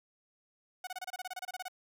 sawtooth tone bursts, 738 Hz, F#5, 5 cents flat, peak -34 dBFS, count 15, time 0.84-1.683 s, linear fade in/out 5 ms, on 31 ms, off 27 ms, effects none

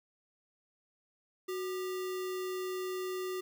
sine tone with sample-and-hold, 370 Hz, F#4, in tune, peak -34 dBFS, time 1.48-3.41 s, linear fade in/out 10 ms, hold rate 1575 Hz, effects none

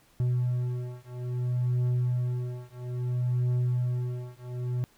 triangle beating tone pair, 123.47 / 124.07 Hz, B2 / B2, 0 / +8 cents, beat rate 0.6 Hz, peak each -27 dBFS, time 0.2-4.84 s, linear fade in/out 0 ms, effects pink hiss -62 dBFS RMS until 4.97 s

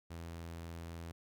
sawtooth tone, 83.7 Hz, E2, 27 cents sharp, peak -40 dBFS, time 0.1-1.12 s, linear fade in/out 10 ms, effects none

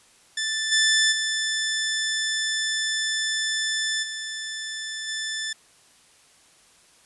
15% pulse tone with level steps, 1760 Hz, A6, in tune, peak -18 / -11 / -17 / -24 / -21 dBFS, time 0.37-5.53 s, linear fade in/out 5 ms, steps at 0.71 / 1.11 / 4.02 / 5.07 s, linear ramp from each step 20 ms, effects white hiss -56 dBFS RMS until 7.05 s + resampled to 24000 Hz

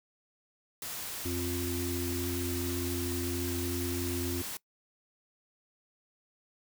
white noise, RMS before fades -39 dBFS, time 0.82-4.57 s, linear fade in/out 2 ms
harmonic tone, 87.8 Hz, F2, 10 cents sharp, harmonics 1 / 3 / 4, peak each -36 / -36 / -36 dBFS, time 1.25-4.42 s, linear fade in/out 5 ms
effects noise-tail reverb RT60 0.1 s tail -21 dB re dry

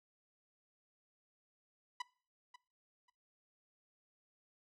sawtooth tone with echo, 987.8 Hz, B5, in tune, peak -34 dBFS, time 2-2.02 s, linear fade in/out 5 ms, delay 540 ms, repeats 2, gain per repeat -15 dB, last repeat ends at 3.1 s, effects noise-tail reverb RT60 0.4 s tail -21 dB re dry + low-pass 6000 Hz 12 dB/octave

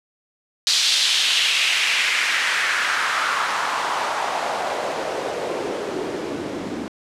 white noise with band-pass filter sweep, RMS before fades -22 dBFS, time 0.67-6.88 s, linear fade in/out 0 ms, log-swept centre 4200 to 250 Hz, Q 2.2, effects low-pass 9000 Hz 12 dB/octave

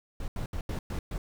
brown noise bursts at uneven times, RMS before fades -33 dBFS, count 6, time 0.2-0.28 / 0.36-0.46 / 0.53-0.61 / 0.69-0.79 / 0.9-0.99 / 1.11-1.18 s, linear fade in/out 2 ms, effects none

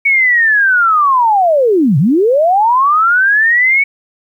sine linear two-way sweep, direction down then up, 2244 to 125.2 to 2244 Hz, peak -7 dBFS, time 0.05-3.84 s, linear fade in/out 10 ms, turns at 1.98 s, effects 8-bit

